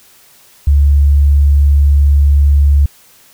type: tone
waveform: sine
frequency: 71.3 Hz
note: C#2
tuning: 49 cents sharp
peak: -5 dBFS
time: 0.67-2.86 s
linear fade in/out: 5 ms
effects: white hiss -45 dBFS RMS until 3.33 s